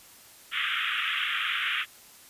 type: band-pass noise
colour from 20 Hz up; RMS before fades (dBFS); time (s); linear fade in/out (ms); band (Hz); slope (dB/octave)
white; -29; 0.51-1.86; 50; 1200 to 3400; 96
effects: white hiss -52 dBFS RMS until 2.29 s + resampled to 32000 Hz